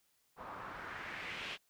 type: noise with low-pass filter sweep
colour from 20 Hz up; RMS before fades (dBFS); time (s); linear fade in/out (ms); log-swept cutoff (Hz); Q
white; -45; 0.36-1.58; 50; 970 to 3000; 2.4
effects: white hiss -75 dBFS RMS until 1.69 s